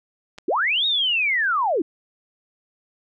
clicks, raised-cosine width 0.2 ms, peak -30 / -20 dBFS, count 2, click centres 0.38 / 0.385 s
sine linear two-way sweep, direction up then down, 277.2 to 3800 to 277.2 Hz, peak -18 dBFS, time 0.48-1.82 s, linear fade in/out 5 ms, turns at 0.86 s
effects none

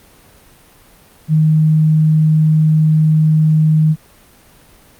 sine tone, 155.9 Hz, D#3, 4 cents sharp, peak -8 dBFS, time 1.28-3.96 s, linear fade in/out 50 ms, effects pink hiss -46 dBFS RMS until 4.99 s + Opus 32 kbps

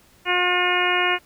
harmonic tone with a mistuned harmonic, 358.7 Hz, F4, 46 cents sharp, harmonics 1 / 2 / 3 / 4 / 5 / 6 / 7 / 8, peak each -26 / -26 / -26 / -26 / -26 / -26 / -26 / -26 dBFS, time 0.25-1.19 s, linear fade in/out 50 ms, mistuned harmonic 7, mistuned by -29 cents, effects pink hiss -55 dBFS RMS until 1.25 s

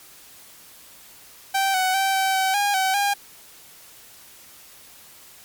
sawtooth tone with pitch steps, 778 / 747 / 775 / 769 / 763 / 814 / 761 / 808 Hz, G5 / F#5 / G5 / G5 / G5 / G#5 / F#5 / G#5, -13 / +16 / -20 / -33 / -47 / -35 / +48 / -48 cents, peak -15 dBFS, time 1.54-3.14 s, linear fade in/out 10 ms, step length 200 ms, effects white hiss -47 dBFS RMS until 5.44 s + MP3 96 kbps

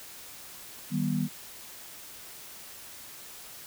sine chord, Eb augmented, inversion none, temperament just, 155.56 / 194.45 / 243.1 Hz, Eb3 / G3 / B3, 0 / -14 / -27 cents, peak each -30 dBFS, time 0.9-1.29 s, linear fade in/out 50 ms, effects white hiss -46 dBFS RMS until 3.66 s

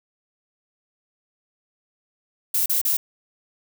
violet noise bursts, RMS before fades -21 dBFS, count 3, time 2.54-2.97 s, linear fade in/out 5 ms, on 120 ms, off 35 ms, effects none

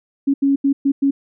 sine tone bursts at uneven times, 276.9 Hz, C#4, 2 cents flat, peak -12 dBFS, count 5, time 0.27-0.34 / 0.42-0.56 / 0.64-0.73 / 0.85-0.92 / 1.02-1.11 s, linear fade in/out 10 ms, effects none

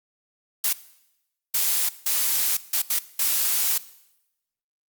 blue noise bursts at uneven times, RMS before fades -22 dBFS, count 6, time 0.64-0.73 / 1.54-1.89 / 2.06-2.57 / 2.73-2.82 / 2.9-2.99 / 3.19-3.78 s, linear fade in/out 5 ms, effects noise-tail reverb RT60 0.9 s tail -18 dB re dry + Opus 48 kbps

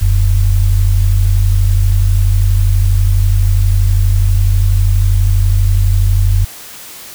sine tone pair together, 41.85 / 94.1 Hz, E1 / F#2, +27 / +30 cents, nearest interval octave + major second, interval 1403 cents, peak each -10 dBFS, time 0.01-6.45 s, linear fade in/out 10 ms, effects white hiss -32 dBFS RMS until 7.14 s

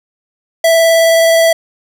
square tone with vibrato, 659.3 Hz, E5, in tune, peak -7 dBFS, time 0.64-1.53 s, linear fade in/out 5 ms, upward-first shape sine, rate 19 Hz, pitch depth 10 cents each way, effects none

